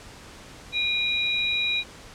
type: tone pair together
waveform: sine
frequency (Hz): 2427 / 3853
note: D#7 / B7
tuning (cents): -44 / -44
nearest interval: minor sixth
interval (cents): 800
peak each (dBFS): -25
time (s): 0.72-1.84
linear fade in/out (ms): 50
effects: pink hiss -45 dBFS RMS until 2.14 s + low-pass 8000 Hz 12 dB/octave